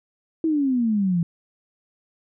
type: exponential sweep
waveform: sine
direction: down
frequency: 329.6 to 164.81 Hz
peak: -18 dBFS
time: 0.44-1.23 s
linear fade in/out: 2 ms
effects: none